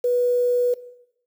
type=tone with quantisation; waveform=sine; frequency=490 Hz; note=B4; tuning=14 cents flat; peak=-17 dBFS; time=0.04-0.74 s; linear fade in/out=5 ms; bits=7; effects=noise-tail reverb RT60 0.8 s tail -17 dB re dry